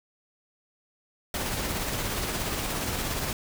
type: noise with tremolo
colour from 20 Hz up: pink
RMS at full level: -29 dBFS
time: 1.34-3.33 s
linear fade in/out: 2 ms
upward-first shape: sine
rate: 17 Hz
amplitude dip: 30%
effects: none